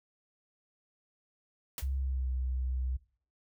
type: noise with exponential decay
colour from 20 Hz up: white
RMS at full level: -35 dBFS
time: 1.78-1.88 s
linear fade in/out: 1 ms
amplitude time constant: 21 ms
type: tone with pitch glide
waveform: sine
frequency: 67.1 to 63.85 Hz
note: C2 to C2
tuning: +44 to -42 cents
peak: -30 dBFS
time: 1.82-2.97 s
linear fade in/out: 10 ms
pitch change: -86 cents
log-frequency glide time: 1.97-2.29 s
effects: noise-tail reverb RT60 0.5 s tail -21 dB re dry